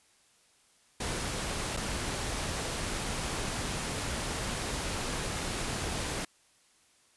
pink noise with dropouts, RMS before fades -34 dBFS, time 1-6.25 s, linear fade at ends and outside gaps 5 ms, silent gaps 1.767-1.771 s, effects white hiss -65 dBFS RMS until 7.16 s + resampled to 24000 Hz

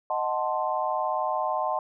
sine chord, D# diminished seventh, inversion none, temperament equal, 622.3 / 740 / 880 / 1046.5 Hz, D#5 / F#5 / A5 / C6, 0 / 0 / 0 / 0 cents, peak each -30 dBFS, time 0.1-1.79 s, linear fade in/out 2 ms, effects none

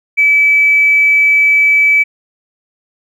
triangle tone with tanh clipping, 2300 Hz, D7, 37 cents flat, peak -6 dBFS, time 0.17-2.04 s, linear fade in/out 20 ms, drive 3 dB, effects none

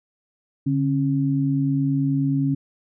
sine tone pair together, 143.25 / 272.7 Hz, D3 / C#4, -43 / -28 cents, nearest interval major seventh, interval 1115 cents, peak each -21 dBFS, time 0.66-2.55 s, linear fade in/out 10 ms, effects none

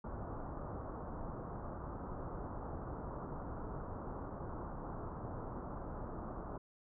pink low-pass noise, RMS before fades -44 dBFS, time 0.04-6.58 s, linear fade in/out 5 ms, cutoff 1300 Hz, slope 48 dB/octave, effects none

